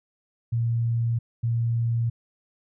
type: tone pair in turn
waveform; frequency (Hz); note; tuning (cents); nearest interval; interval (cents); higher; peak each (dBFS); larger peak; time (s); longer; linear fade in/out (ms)
sine; 116.54 / 116.54; A#2 / A#2; 0 / 0; unison; 0; neither; -21; neither; 0.52-1.19 / 1.43-2.1; neither; 10
effects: none